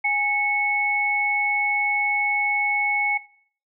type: tone pair together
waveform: sine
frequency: 825.6 / 2204 Hz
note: G#5 / C#7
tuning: -10 / -11 cents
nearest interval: octave + perfect fourth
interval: 1699 cents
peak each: -26 / -19 dBFS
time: 0.04-3.18 s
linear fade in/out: 10 ms
effects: noise-tail reverb RT60 0.5 s tail -18 dB re dry